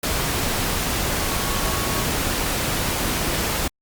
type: tone in noise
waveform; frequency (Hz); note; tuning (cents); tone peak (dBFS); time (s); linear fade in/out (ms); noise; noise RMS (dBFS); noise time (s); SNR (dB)
sine; 1109; C#6; 0; -33; 1.21-2.04; 5; pink; -23; 0.03-3.68; -13
effects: Opus 48 kbps